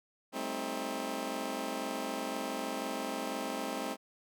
15% pulse chord, A half-diminished seventh, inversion third, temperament just, 198 / 220 / 264 / 316.8 Hz, G3 / A3 / C4 / Eb4, +18 / 0 / +16 / +31 cents, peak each -38 / -35 / -32 / -35 dBFS, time 0.32-3.97 s, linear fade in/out 50 ms, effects none

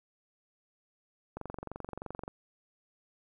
click train, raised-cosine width 1 ms, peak -25 dBFS, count 22, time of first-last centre 1.37-2.279 s, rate 23.1 Hz, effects 11-bit

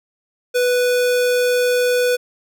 square tone, 493.9 Hz, B4, in tune, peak -15 dBFS, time 0.54-2.17 s, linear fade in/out 20 ms, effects none

